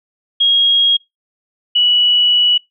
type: tone pair in turn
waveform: sine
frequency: 3277 / 2941 Hz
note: G#7 / F#7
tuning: -24 / -11 cents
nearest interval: major second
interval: 187 cents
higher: first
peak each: -9 dBFS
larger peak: neither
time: 0.4-0.97 / 1.75-2.58 s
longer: second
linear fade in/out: 10 ms
effects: noise-tail reverb RT60 0.2 s tail -26 dB re dry